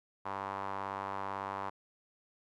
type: tone with band-pass filter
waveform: sawtooth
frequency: 98 Hz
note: G2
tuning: in tune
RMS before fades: -39 dBFS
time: 0.25-1.7 s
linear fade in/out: 10 ms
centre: 1000 Hz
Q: 3.2
effects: none